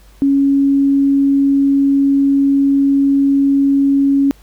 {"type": "tone", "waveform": "sine", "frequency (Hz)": 277.2, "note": "C#4", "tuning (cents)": 0, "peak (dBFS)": -9, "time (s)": [0.22, 4.31], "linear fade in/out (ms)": 0, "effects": ["added 50 Hz sine -42 dBFS peak until 4.42 s", "pink hiss -50 dBFS RMS until 4.42 s"]}